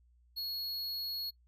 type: tone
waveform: square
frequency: 4330 Hz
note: C#8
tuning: 41 cents flat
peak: -36 dBFS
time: 0.36-1.31 s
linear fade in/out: 20 ms
effects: noise-tail reverb RT60 0.1 s tail -24 dB re dry + added 60 Hz sine -63 dBFS peak until 1.47 s